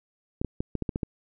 clicks, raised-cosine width 3 ms, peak -15 dBFS, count 8, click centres 0.415 / 0.447 / 0.605 / 0.753 / 0.823 / 0.892 / 0.959 / 1.032 s, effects none

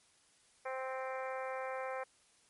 harmonic tone, 261.6 Hz, C4, in tune, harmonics 2 / 3 / 4 / 5 / 6 / 7 / 8 / 9, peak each -40 / -44 / -46 / -48 / -50 / -51 / -52 / -53 dBFS, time 0.65-2.04 s, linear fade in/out 10 ms, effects white hiss -68 dBFS RMS until 2.49 s + MP3 48 kbps

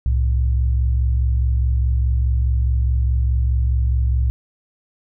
sine tone pair together, 65.2 / 110 Hz, C2 / A2, -5 / 0 cents, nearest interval major sixth, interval 905 cents, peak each -15 / -23 dBFS, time 0.06-4.3 s, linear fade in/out 0 ms, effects none

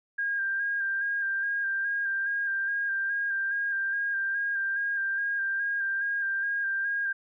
sine tone with vibrato, 1606 Hz, G6, 41 cents sharp, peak -26 dBFS, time 0.18-7.13 s, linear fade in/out 10 ms, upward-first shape square, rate 2.4 Hz, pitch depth 23 cents each way, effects none

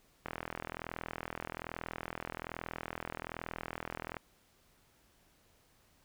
click train, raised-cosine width 0.5 ms, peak -23 dBFS, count 162, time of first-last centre 0.26-4.168 s, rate 41.2 Hz, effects pink hiss -68 dBFS RMS until 6.04 s

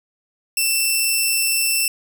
10% pulse tone, 2679 Hz, E7, 27 cents sharp, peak -8 dBFS, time 0.57-1.88 s, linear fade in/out 2 ms, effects none

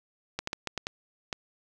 clicks, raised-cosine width 0.2 ms, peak -14 dBFS, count 7, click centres 0.39 / 0.474 / 0.531 / 0.673 / 0.777 / 0.869 / 1.328 s, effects none

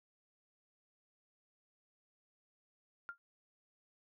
sine tone with exponential decay, 1396.9 Hz, F6, in tune, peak -37 dBFS, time 3.09-3.18 s, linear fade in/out 0 ms, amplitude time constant 18 ms, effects none

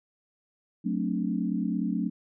sine chord, D dominant seventh, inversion first, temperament just, 183.54 / 220.2 / 264.3 / 293.7 Hz, F#3 / A3 / C4 / D4, -14 / +2 / +18 / 0 cents, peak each -30 / -30 / -33 / -33 dBFS, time 0.84-2.1 s, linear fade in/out 20 ms, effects none

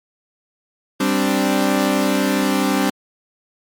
sawtooth chord, G suspended fourth, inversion none, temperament equal, 196 / 261.6 / 293.7 Hz, G3 / C4 / D4, 0 / 0 / 0 cents, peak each -16 dBFS, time 1-2.9 s, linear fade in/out 5 ms, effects MP3 96 kbps

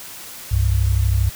sine tone pair together, 65.41 / 97.96 Hz, C2 / G2, 0 / -1 cents, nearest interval perfect fifth, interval 699 cents, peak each -17 dBFS, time 0.51-1.3 s, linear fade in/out 10 ms, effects white hiss -36 dBFS RMS until 1.35 s

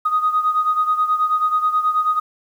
sine beating tone pair, 1244.5 / 1253.8 Hz, D#6 / D#6, 0 / +13 cents, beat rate 9.3 Hz, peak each -16 / -21 dBFS, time 0.05-2.2 s, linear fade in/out 10 ms, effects tanh soft clip ceiling -8 dBFS + 8-bit

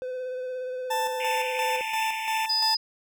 triangle tone with vibrato, 508 Hz, B4, 49 cents sharp, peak -28 dBFS, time 0.02-1.81 s, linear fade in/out 0 ms, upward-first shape sine, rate 17 Hz, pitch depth 20 cents each way
40% pulse tone with tremolo, 884 Hz, A5, 8 cents sharp, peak -24 dBFS, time 0.9-2.75 s, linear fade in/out 10 ms, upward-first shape square, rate 2.9 Hz, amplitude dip 50%
white band-pass noise, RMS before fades -34 dBFS, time 1.2-2.46 s, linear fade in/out 0 ms, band 2200 to 2800 Hz, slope 96 dB/octave
sine tone, 4978 Hz, D#8, in tune, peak -22 dBFS, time 2.49-2.77 s, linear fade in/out 10 ms
effects none

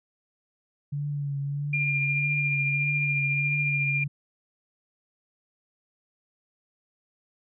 sine tone with vibrato, 142.8 Hz, D3, 48 cents flat, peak -27 dBFS, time 0.92-4.08 s, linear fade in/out 10 ms, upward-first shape triangle, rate 1.6 Hz, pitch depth 41 cents each way
sine tone with tremolo, 2398 Hz, D7, 36 cents sharp, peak -23 dBFS, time 1.73-4.04 s, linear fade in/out 5 ms, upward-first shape triangle, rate 14 Hz, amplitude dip 30%
effects none

